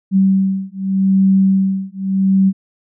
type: beating tone pair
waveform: sine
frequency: 192 / 192.83 Hz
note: G3 / G3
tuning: -36 / -28 cents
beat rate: 0.83 Hz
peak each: -14 dBFS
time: 0.11-2.53 s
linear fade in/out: 50 ms
effects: none